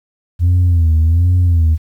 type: tone with vibrato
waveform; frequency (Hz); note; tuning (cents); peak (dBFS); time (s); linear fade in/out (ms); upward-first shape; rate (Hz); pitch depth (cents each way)
sine; 84.6; E2; +45; -6; 0.39-1.78; 50; sine; 1.3; 110
effects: tanh soft clip ceiling -7 dBFS + 8-bit